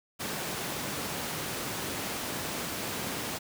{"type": "high-pass noise", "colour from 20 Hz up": "pink", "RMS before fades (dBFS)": -35, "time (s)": [0.19, 3.39], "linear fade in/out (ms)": 20, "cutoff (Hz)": 130, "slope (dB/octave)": 12, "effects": []}